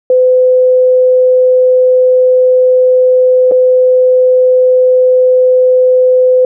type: tone with dropouts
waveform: sine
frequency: 508 Hz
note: B4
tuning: 49 cents sharp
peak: -4 dBFS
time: 0.1-6.45 s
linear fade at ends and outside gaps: 2 ms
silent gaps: 3.513-3.519 s
effects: none